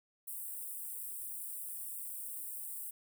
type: high-pass noise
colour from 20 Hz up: white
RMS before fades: -43 dBFS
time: 0.27-2.91 s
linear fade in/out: 10 ms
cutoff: 8100 Hz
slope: 96 dB/octave
effects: none